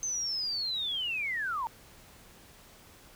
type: linear sweep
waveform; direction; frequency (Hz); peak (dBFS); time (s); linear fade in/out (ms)
sine; down; 6272 to 876; -30; 0.03-1.67; 0
effects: pink hiss -55 dBFS RMS until 3.15 s